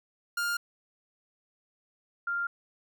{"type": "tone pair in turn", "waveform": ["45% pulse", "sine"], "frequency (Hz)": [1407, 1395.7], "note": ["F6", "F6"], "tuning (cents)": [12, -2], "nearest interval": "unison", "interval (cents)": 14, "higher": "first", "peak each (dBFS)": -28, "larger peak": "neither", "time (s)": [[0.37, 0.57], [2.27, 2.47]], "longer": "neither", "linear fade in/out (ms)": 5, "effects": []}